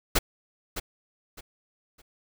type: noise with echo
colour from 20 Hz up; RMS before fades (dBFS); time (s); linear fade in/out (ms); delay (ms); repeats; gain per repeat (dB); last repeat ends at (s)
pink; -21; 0.15-0.19; 10; 610; 3; -11; 2.02
effects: none